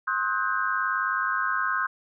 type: tone cluster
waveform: sine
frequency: 1061 / 1270 / 1489 / 1588 Hz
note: C6 / D#6 / F#6 / G6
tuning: +24 / +35 / +11 / +22 cents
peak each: -29 dBFS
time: 0.07-1.87 s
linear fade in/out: 10 ms
effects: none